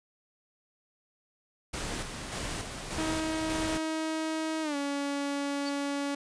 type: noise with tremolo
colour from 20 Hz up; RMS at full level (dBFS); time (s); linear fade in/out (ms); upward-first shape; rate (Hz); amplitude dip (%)
pink; -35; 1.73-3.78; 10; square; 1.7; 40
type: tone with pitch glide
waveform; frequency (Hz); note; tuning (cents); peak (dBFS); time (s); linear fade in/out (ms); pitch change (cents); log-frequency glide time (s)
sawtooth; 317.4 to 282.8; D#4 to C#4; +35 to +35; -26; 2.98-6.15; 5; -200; 4.62-4.76
type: tone with exponential growth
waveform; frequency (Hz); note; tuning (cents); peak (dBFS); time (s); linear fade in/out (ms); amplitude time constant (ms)
sine; 4500; C#8; +25; -33; 5.6-5.69; 2; 19
effects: resampled to 22050 Hz